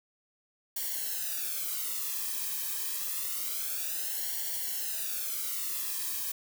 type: noise with flanger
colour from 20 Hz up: blue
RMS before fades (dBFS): -34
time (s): 0.76-6.32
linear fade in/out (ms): 5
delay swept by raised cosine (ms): 0.79 to 1.44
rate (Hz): 0.27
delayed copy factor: -0.9
effects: none